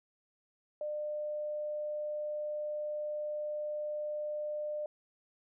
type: tone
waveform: sine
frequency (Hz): 600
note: D5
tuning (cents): +37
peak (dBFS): -34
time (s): 0.81-4.86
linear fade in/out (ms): 2
effects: none